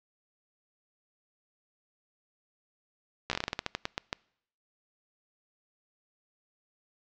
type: slowing click train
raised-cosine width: 0.2 ms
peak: -12 dBFS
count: 15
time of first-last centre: 3.3-4.129 s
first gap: 14 ms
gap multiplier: 1.2
effects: noise-tail reverb RT60 0.7 s tail -26 dB re dry + low-pass 5000 Hz 12 dB/octave